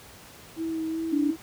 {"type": "tone with vibrato", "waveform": "sine", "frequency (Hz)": 323.1, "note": "E4", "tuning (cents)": -35, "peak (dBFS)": -27, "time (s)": [0.56, 1.37], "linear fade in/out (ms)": 50, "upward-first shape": "sine", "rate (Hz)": 2.6, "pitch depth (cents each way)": 18}
{"type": "tone", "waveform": "sine", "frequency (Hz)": 289.1, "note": "D4", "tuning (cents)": -27, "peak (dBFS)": -22, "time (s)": [1.12, 1.31], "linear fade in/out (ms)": 10}
{"effects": ["pink hiss -48 dBFS RMS until 1.42 s", "high-pass 60 Hz 12 dB/octave"]}